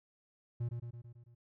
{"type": "tone with echo", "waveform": "triangle", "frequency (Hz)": 118.7, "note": "A#2", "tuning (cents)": 32, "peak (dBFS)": -31, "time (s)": [0.6, 0.69], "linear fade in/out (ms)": 10, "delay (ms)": 110, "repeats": 6, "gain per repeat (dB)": -4, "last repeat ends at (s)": 1.35, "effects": []}